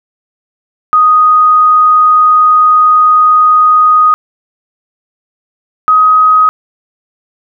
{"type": "tone pair in turn", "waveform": "sine", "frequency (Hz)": [1244.5, 1259.7], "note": ["D#6", "D#6"], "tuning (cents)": [0, 21], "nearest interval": "unison", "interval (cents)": 21, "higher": "second", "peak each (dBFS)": -3, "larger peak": "neither", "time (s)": [[0.93, 4.14], [5.88, 6.49]], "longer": "first", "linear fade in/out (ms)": 0, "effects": []}